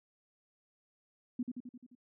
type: tone with echo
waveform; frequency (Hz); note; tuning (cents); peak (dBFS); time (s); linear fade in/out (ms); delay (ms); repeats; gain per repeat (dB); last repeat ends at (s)
sine; 246.9; B3; 0; -31; 1.39-1.43; 5; 87; 6; -4; 1.952
effects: none